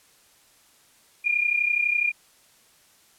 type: tone pair together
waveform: sine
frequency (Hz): 2392 / 2424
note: D7 / D#7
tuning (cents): +31 / -46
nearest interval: unison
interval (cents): 23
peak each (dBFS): -25 / -22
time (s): 1.24-2.12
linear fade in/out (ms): 20
effects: white hiss -58 dBFS RMS until 3.18 s + low-pass 12000 Hz 12 dB/octave